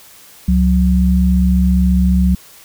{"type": "tone pair together", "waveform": "sine", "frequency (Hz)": [68.27, 182.9], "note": ["C#2", "F#3"], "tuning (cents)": [-26, -20], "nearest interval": "octave + perfect fourth", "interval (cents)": 1706, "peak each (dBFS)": -12, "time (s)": [0.48, 2.35], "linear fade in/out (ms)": 5, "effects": ["white hiss -42 dBFS RMS until 2.64 s"]}